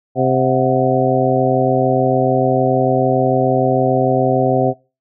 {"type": "harmonic tone with a mistuned harmonic", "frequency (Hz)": 130.81, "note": "C3", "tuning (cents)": 0, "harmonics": [1, 2, 3, 4, 5, 6], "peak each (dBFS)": [-19, -19, -19, -19, -19, -19], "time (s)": [0.15, 4.74], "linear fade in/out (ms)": 50, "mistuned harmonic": 6, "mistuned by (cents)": -100, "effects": ["noise-tail reverb RT60 0.3 s tail -23 dB re dry"]}